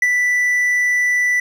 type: tone with ADSR envelope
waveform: triangle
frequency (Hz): 1975.5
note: B6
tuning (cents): 0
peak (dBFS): -8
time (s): 0.02-1.4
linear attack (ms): 4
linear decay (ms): 39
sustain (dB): -4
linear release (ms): 4
effects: none